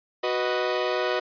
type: chord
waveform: sawtooth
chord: B major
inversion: second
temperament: equal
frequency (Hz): 370 / 493.9 / 622.3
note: F#4 / B4 / D#5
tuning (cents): 0 / 0 / 0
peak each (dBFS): -24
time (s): 0.23-1.2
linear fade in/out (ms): 10
effects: resampled to 11025 Hz